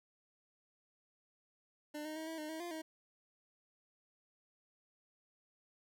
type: tone with pitch steps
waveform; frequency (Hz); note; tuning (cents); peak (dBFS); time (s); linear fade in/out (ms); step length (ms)
25% pulse; 299.1 / 309.7 / 317.5 / 323.8 / 305.7 / 319 / 347.5 / 317.2; D4 / D#4 / D#4 / E4 / D#4 / D#4 / F4 / D#4; +32 / -8 / +35 / -31 / -30 / +43 / -9 / +33; -38; 1.94-2.82; 10; 110
effects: none